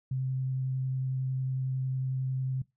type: tone with vibrato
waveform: sine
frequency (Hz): 130.9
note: C3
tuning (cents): +1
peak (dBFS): -28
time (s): 0.11-2.62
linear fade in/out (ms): 5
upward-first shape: sine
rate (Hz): 11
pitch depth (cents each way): 9
effects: noise-tail reverb RT60 0.2 s tail -21 dB re dry